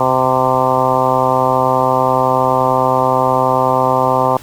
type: harmonic tone with a mistuned harmonic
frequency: 129.4 Hz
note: C3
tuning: 19 cents flat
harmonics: 1 / 2 / 3 / 4 / 5 / 6 / 7 / 8 / 9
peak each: -23 / -23 / -23 / -18 / -19 / -19 / -17 / -18 / -22 dBFS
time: 0-4.37 s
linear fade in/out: 2 ms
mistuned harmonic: 9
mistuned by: +17 cents
effects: pink hiss -38 dBFS RMS until 4.42 s